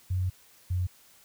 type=tone pair in turn; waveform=sine; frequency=92 / 90.42 Hz; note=F#2 / F#2; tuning=-9 / -39 cents; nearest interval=unison; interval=30 cents; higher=first; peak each=-25 / -25 dBFS; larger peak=neither; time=0.1-0.3 / 0.7-0.87 s; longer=first; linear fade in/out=10 ms; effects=white hiss -58 dBFS RMS until 1.24 s